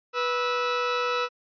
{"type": "tone pair together", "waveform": "sawtooth", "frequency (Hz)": [490, 1308.1], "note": ["B4", "E6"], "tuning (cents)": [-14, -14], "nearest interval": "octave + perfect fourth", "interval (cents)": 1700, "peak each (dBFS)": -23, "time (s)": [0.13, 1.29], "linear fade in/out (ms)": 50, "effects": ["resampled to 11025 Hz"]}